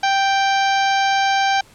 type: harmonic tone with a mistuned harmonic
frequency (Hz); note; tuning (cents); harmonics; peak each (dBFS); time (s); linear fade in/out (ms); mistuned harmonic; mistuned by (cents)
784; G5; 0; 1 / 2 / 3 / 4 / 5 / 6 / 7 / 8; -16 / -22 / -26 / -28 / -30 / -32 / -33 / -34; 0.03-1.61; 5; 8; +24
effects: pink hiss -49 dBFS RMS until 1.74 s + low-pass 11000 Hz 12 dB/octave